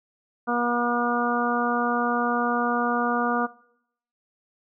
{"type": "harmonic tone", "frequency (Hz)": 240, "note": "B3", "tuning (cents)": -49, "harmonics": [1, 2, 3, 4, 5, 6], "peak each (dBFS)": [-27, -30, -28, -31, -28, -30], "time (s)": [0.47, 3.47], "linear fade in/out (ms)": 20, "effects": ["noise-tail reverb RT60 0.7 s tail -20 dB re dry"]}